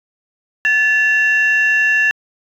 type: tone pair together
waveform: sine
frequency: 1734.6 / 2727 Hz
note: A6 / F7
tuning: -25 / -42 cents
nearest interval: minor sixth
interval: 783 cents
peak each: -11 / -16 dBFS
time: 0.65-2.11 s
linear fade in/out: 0 ms
effects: tanh soft clip ceiling -6 dBFS